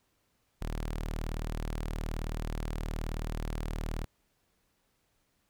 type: tone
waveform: sawtooth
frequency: 38.89 Hz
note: D#1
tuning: in tune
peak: -29 dBFS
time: 0.61-4.05 s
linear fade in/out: 10 ms
effects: pink hiss -74 dBFS RMS until 5.49 s